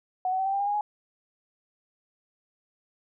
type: tone with pitch steps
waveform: sine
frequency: 740 / 752.9 / 766.1 / 779.5 / 793.1 / 807 / 821.1 / 835.4 Hz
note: F#5 / F#5 / G5 / G5 / G5 / G#5 / G#5 / G#5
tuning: 0 / +30 / -40 / -10 / +20 / -50 / -20 / +10 cents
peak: -24 dBFS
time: 0.25-0.81 s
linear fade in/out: 2 ms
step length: 70 ms
effects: none